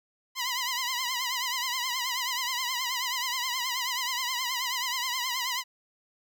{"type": "tone with vibrato", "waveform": "10% pulse", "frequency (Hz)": 1004, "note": "B5", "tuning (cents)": 28, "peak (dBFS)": -20, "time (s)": [0.35, 5.64], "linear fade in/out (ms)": 50, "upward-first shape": "triangle", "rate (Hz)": 9.4, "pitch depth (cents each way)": 110, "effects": []}